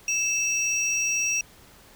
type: tone pair together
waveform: triangle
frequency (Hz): 2644 / 5714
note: E7 / F8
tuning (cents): +5 / +39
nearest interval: octave + minor second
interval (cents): 1334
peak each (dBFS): -24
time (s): 0.08-1.41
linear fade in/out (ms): 2
effects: pink hiss -52 dBFS RMS until 1.95 s